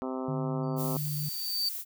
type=harmonic tone; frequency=130 Hz; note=C3; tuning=11 cents flat; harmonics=2 / 3 / 4 / 5 / 6 / 7 / 8 / 9 / 10; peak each=-34 / -38 / -40 / -42 / -44 / -45 / -46 / -47 / -48 dBFS; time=0.02-0.97 s; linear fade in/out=0 ms
type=tone with pitch glide; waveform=sine; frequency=147 to 148.97 Hz; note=D3 to D3; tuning=+2 to +25 cents; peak=-31 dBFS; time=0.28-1.29 s; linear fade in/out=5 ms; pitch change=+23 cents; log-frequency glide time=0.67-0.79 s
type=tone with exponential growth; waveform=sine; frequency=4600 Hz; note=D8; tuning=37 cents flat; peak=-25 dBFS; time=0.63-1.69 s; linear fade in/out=5 ms; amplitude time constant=230 ms
type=noise; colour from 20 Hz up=violet; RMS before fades=-37 dBFS; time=0.76-1.85 s; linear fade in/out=50 ms
effects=none